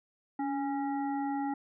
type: harmonic tone with a mistuned harmonic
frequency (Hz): 274.6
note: C#4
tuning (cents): -16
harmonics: 1 / 3 / 5 / 7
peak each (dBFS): -32 / -34 / -48 / -49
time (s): 0.39-1.54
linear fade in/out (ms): 5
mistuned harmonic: 1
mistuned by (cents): +48
effects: none